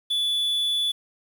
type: tone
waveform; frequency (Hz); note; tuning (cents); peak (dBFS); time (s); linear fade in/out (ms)
triangle; 3450; A7; -35; -20; 0.1-0.92; 10
effects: 8-bit